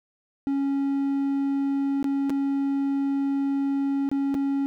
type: tone with dropouts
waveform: triangle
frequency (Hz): 276.7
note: C#4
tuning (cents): -3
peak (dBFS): -20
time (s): 0.47-4.66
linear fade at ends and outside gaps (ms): 0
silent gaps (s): 2.028-2.043 / 2.296-2.303 / 4.09-4.115 / 4.343-4.35
effects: none